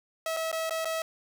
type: tone with dropouts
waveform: sawtooth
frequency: 647 Hz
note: E5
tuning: 32 cents flat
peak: -25 dBFS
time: 0.26-1.02 s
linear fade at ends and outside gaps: 2 ms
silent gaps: 0.366-0.369 / 0.516-0.527 / 0.696-0.707 / 0.847-0.854 s
effects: 9-bit